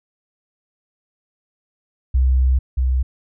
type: tone pair in turn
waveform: sine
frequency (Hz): 64.6 / 64.12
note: C2 / C2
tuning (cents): -21 / -34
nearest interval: unison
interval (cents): 13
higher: first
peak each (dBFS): -11 / -14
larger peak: first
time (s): 2.14-2.59 / 2.77-3.03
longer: first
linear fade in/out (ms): 10
effects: tanh soft clip ceiling -8 dBFS